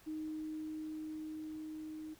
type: tone with level ramp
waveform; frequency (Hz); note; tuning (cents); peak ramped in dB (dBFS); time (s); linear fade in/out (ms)
sine; 311.1; D#4; 0; -38 to -43; 0.06-2.15; 20
effects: pink hiss -63 dBFS RMS until 2.19 s